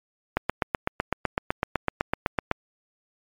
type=click train; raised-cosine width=0.5 ms; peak=-7 dBFS; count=18; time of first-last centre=0.37-2.514 s; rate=7.93 Hz; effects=MP3 96 kbps